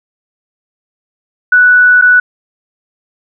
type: tone with dropouts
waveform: sine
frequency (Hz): 1480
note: F#6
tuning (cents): 0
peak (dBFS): -3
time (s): 1.52-2.2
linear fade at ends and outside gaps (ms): 5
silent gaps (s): 2.014-2.021
effects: none